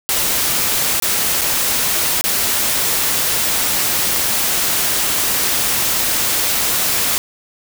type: noise with dropouts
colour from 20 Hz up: white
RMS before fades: -17 dBFS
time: 0.09-7.18 s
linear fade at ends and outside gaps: 0 ms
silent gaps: 1-1.023 / 1.411-1.416 / 2.211-2.24 s
effects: none